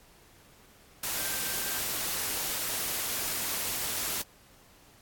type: tone in noise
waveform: sine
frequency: 1568 Hz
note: G6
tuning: in tune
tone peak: -43 dBFS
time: 1.18-1.79 s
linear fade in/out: 5 ms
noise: white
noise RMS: -32 dBFS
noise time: 1.03-4.22 s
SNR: -14 dB
effects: pink hiss -58 dBFS RMS until 5.01 s + AAC 64 kbps